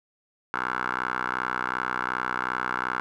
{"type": "tone with band-pass filter", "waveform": "10% pulse", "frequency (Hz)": 62.7, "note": "B1", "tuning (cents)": 27, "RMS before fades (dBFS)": -29, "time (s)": [0.54, 3], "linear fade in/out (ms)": 0, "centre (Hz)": 1300, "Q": 8.1, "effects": []}